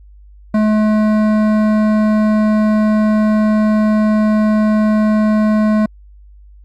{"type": "tone with hard clipping", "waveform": "triangle", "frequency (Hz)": 214.3, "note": "A3", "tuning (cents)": -45, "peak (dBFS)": -12, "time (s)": [0.54, 5.86], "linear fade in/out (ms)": 5, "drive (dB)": 17, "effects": ["added 50 Hz sine -38 dBFS peak until 6.64 s", "Opus 48 kbps"]}